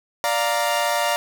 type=chord; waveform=sawtooth; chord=Bb major; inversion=first; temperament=equal; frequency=587.3 / 698.5 / 932.3 Hz; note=D5 / F5 / Bb5; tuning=0 / 0 / 0 cents; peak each=-20 dBFS; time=0.24-1.16 s; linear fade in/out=0 ms; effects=none